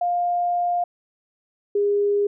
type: tone pair in turn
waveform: sine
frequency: 704 / 407.6 Hz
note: F5 / G#4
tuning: +14 / -32 cents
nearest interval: major sixth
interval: 946 cents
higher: first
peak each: -19 / -17 dBFS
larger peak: second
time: 0.01-0.84 / 1.75-2.27 s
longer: first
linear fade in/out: 5 ms
effects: none